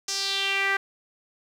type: tone with band-pass filter sweep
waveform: sawtooth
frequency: 392.6 Hz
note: G4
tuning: 3 cents sharp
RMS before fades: -26 dBFS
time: 0.08-0.77 s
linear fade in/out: 5 ms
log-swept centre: 6000 to 1700 Hz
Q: 3.4
effects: 9-bit